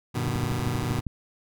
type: chord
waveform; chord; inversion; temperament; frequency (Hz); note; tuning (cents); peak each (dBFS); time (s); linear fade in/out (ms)
sawtooth; G augmented; none; just; 98 / 122.5 / 153.12; G2 / B2 / D#3; 0 / -14 / -27; -28 / -24 / -28; 0.14-1.01; 20
type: click train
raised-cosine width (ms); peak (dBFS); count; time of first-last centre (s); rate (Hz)
5; -19; 11; 0.28-1.067; 12.7
effects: none